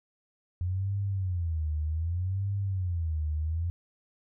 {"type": "tone with vibrato", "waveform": "sine", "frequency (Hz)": 87.31, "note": "F2", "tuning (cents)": 0, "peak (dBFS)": -27, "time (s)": [0.61, 3.7], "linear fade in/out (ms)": 0, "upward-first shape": "sine", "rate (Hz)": 0.65, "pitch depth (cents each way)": 230, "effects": []}